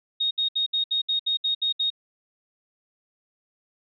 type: tone bursts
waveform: sine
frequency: 3729 Hz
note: A#7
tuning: in tune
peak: -21 dBFS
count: 10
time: 0.2-1.903 s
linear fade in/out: 10 ms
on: 110 ms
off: 67 ms
effects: none